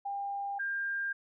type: tone pair in turn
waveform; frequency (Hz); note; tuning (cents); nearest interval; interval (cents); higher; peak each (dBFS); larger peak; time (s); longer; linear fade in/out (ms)
sine; 800 / 1600; G5 / G6; +35 / +35; octave; 1200; second; -33 / -31; second; 0.05-0.59 / 0.59-1.13; neither; 10
effects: none